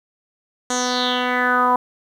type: tone with low-pass filter sweep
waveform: 10% pulse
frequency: 249.1 Hz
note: B3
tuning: 15 cents sharp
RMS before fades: -19 dBFS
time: 0.7-1.76 s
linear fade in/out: 2 ms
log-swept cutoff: 7300 to 960 Hz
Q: 4.9
effects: 8-bit